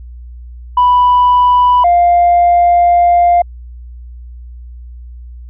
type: tone pair in turn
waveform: sine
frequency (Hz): 987.8 / 699.5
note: B5 / F5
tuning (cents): 0 / +3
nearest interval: tritone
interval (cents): 597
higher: first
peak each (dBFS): -4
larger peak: neither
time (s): 0.77-1.84 / 1.84-3.42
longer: second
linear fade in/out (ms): 5
effects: tanh soft clip ceiling -3 dBFS + added 60 Hz sine -28 dBFS peak until 5.49 s